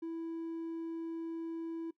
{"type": "tone", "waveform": "triangle", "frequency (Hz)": 329.6, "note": "E4", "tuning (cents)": 0, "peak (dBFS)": -34, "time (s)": [0.02, 1.91], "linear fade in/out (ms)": 10, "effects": ["noise-tail reverb RT60 0.1 s tail -20 dB re dry", "tanh soft clip ceiling -32 dBFS"]}